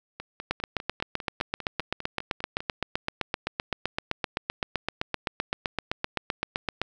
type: two click trains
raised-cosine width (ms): 0.3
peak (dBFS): -20 / -10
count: 13 / 50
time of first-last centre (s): 0.2-2.605 / 0.51-6.816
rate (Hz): 4.99 / 7.77
effects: none